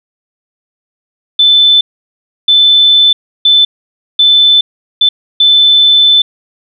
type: tone bursts at uneven times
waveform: sine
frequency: 3520 Hz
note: A7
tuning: in tune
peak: -3 dBFS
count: 6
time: 1.39-1.81 / 2.48-3.13 / 3.45-3.65 / 4.19-4.61 / 5.01-5.09 / 5.4-6.22 s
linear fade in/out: 5 ms
effects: none